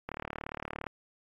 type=click train; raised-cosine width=0.5 ms; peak=-21 dBFS; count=30; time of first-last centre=0.09-0.867 s; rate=37.3 Hz; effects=AAC 32 kbps